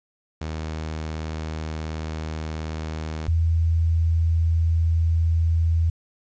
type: tone pair in turn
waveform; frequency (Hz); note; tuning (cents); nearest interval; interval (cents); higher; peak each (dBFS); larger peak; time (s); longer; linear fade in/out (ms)
sawtooth / sine; 78.6 / 82.41; D#2 / E2; +18 / 0; minor second; 82; second; -24 / -17; second; 0.41-3.28 / 3.28-5.9; first; 5
effects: resampled to 16000 Hz + 9-bit